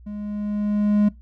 triangle tone with level ramp, 207.7 Hz, G#3, in tune, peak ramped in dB -28 to -11 dBFS, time 0.06-1.09 s, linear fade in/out 10 ms, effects noise-tail reverb RT60 0.2 s tail -21 dB re dry + added 60 Hz sine -43 dBFS peak until 1.21 s

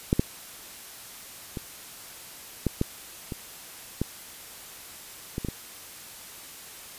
clicks, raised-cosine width 3 ms, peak -7 / -7 / -19 / -10 / -10 / -19 / -12 / -16 / -17 / -17 dBFS, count 10, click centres 0.129 / 0.195 / 1.572 / 2.667 / 2.814 / 3.322 / 4.016 / 5.381 / 5.448 / 5.486 s, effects white hiss -44 dBFS RMS until 6.98 s + resampled to 32000 Hz

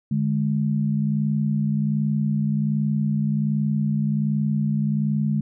sine tone pair together, 148 / 209.3 Hz, D3 / G#3, +14 / +14 cents, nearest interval tritone, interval 600 cents, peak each -22 dBFS, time 0.11-5.41 s, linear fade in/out 5 ms, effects none

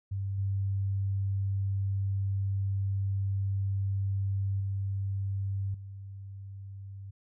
sine tone with level steps, 98 Hz, G2, in tune, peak -30 / -27 / -29 / -40 dBFS, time 0.11-7.11 s, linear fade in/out 10 ms, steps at 0.38 / 4.6 / 5.74 s, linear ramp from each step 5 ms, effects none

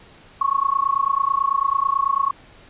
sine tone with amplitude modulation, 1100 Hz, C#6, 14 cents flat, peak -13 dBFS, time 0.41-2.31 s, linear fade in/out 5 ms, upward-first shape sine, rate 29.1 Hz, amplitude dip 95%, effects pink hiss -48 dBFS RMS until 2.69 s + resampled to 8000 Hz

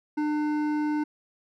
triangle tone with hard clipping, 300 Hz, D4, 37 cents sharp, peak -26 dBFS, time 0.17-1.04 s, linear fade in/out 10 ms, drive 15 dB, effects none

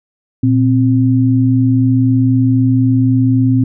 sine tone pair together, 117.68 / 261.6 Hz, A#2 / C4, +17 / 0 cents, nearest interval octave + major second, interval 1383 cents, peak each -11 dBFS, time 0.43-3.64 s, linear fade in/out 5 ms, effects none

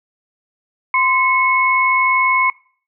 sine tone pair together, 1035 / 2193 Hz, C6 / C#7, -19 / -19 cents, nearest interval octave + minor second, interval 1300 cents, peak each -15 dBFS, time 0.94-2.5 s, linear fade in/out 2 ms, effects noise-tail reverb RT60 0.5 s tail -22 dB re dry

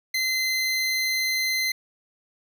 25% pulse tone, 2061 Hz, C7, 27 cents flat, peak -19 dBFS, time 0.14-1.72 s, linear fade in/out 5 ms, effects none

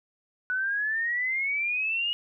sine exponential sweep, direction up, 1480 to 2900 Hz, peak -25 dBFS, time 0.5-2.13 s, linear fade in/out 0 ms, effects none

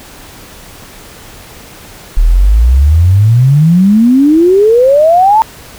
sine exponential sweep, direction up, 37.05 to 908 Hz, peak -3 dBFS, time 2.17-5.42 s, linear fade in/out 0 ms, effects pink hiss -33 dBFS RMS until 5.78 s

